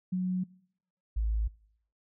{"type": "tone pair in turn", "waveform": "sine", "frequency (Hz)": [183.5, 54.3], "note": ["F#3", "A1"], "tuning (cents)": [-14, -22], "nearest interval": "octave + major sixth", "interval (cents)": 2108, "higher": "first", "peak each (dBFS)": [-27, -26], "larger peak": "second", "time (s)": [[0.12, 0.44], [1.16, 1.48]], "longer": "neither", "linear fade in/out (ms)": 10, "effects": ["noise-tail reverb RT60 0.7 s tail -23 dB re dry"]}